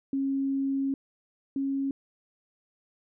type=tone pair in turn; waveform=sine; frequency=272.5 / 273.6 Hz; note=C#4 / C#4; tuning=-29 / -23 cents; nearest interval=unison; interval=6 cents; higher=second; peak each=-25 / -26 dBFS; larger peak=first; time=0.13-0.94 / 1.56-1.91 s; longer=first; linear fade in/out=2 ms; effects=none